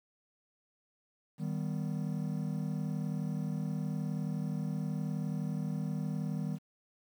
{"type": "chord", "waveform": "triangle", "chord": "Eb augmented", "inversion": "none", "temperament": "equal with one note detuned", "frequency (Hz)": [155.56, 194.64, 246.9], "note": ["Eb3", "G3", "B3"], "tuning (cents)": [0, -12, 0], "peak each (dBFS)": [-33, -35, -39], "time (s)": [1.38, 6.59], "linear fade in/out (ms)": 50, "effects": ["10-bit"]}